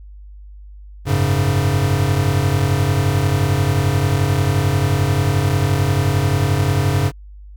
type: chord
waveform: square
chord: F# suspended second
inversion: none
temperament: equal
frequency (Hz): 92.5 / 103.83 / 138.59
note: F#2 / G#2 / C#3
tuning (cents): 0 / 0 / 0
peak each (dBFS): -20 / -20 / -19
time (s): 1.05-7.12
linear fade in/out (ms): 50
effects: added 50 Hz sine -35 dBFS peak until 7.56 s